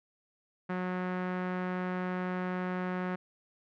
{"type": "tone with low-pass filter", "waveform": "sawtooth", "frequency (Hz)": 182.4, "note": "F#3", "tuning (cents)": -24, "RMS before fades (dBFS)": -34, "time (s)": [0.69, 3.16], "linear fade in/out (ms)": 10, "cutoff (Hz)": 1700, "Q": 1.7, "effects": []}